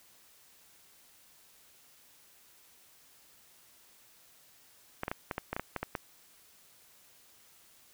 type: clicks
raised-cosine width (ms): 0.5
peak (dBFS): -18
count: 11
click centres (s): 5.034 / 5.081 / 5.115 / 5.312 / 5.381 / 5.53 / 5.565 / 5.596 / 5.763 / 5.83 / 5.952
effects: white hiss -61 dBFS RMS until 7.93 s